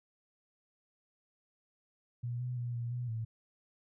sine tone with pitch steps, 120.5 / 124.6 / 120.8 / 118.6 / 122.7 / 112.5 Hz, B2 / B2 / B2 / A#2 / B2 / A2, -42 / +16 / -38 / +30 / -11 / +39 cents, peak -34 dBFS, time 2.23-3.25 s, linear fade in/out 10 ms, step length 170 ms, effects none

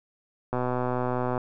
click train, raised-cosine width 1 ms, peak -14 dBFS, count 107, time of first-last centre 0.53-1.378 s, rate 125 Hz, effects none

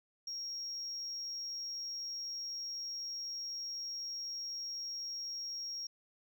sine tone, 5588 Hz, F8, in tune, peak -37 dBFS, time 0.27-5.87 s, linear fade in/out 5 ms, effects tanh soft clip ceiling -36 dBFS + 13-bit

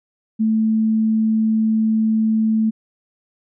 sine tone, 220 Hz, A3, in tune, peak -14 dBFS, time 0.39-2.71 s, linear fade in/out 20 ms, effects none

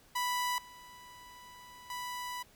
sawtooth tone with level steps, 987.8 Hz, B5, in tune, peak -27 / -47 / -34 dBFS, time 0.15-2.43 s, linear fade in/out 10 ms, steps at 0.58 / 1.9 s, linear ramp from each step 2 ms, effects pink hiss -62 dBFS RMS until 2.55 s

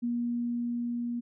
sine tone with level ramp, 238.7 Hz, A#3, 41 cents sharp, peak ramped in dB -27 to -30 dBFS, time 0.02-1.21 s, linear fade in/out 20 ms, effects none

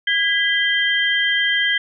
sine tone cluster, 1644 / 1990 / 3156 Hz, G#6 / B6 / G7, -18 / +13 / +11 cents, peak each -20 dBFS, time 0.07-1.78 s, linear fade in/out 5 ms, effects none

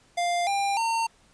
square tone with pitch steps, 698.5 / 797.7 / 911.1 Hz, F5 / G5 / A#5, 0 / +30 / -40 cents, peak -24 dBFS, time 0.17-1.07 s, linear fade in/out 10 ms, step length 300 ms, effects pink hiss -60 dBFS RMS until 1.33 s + resampled to 22050 Hz

